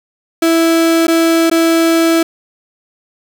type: tone with dropouts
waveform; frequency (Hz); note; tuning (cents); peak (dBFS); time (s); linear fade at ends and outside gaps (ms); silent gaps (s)
35% pulse; 329.6; E4; 0; -7; 0.42-2.23; 5; 1.07-1.08 / 1.499-1.513
effects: none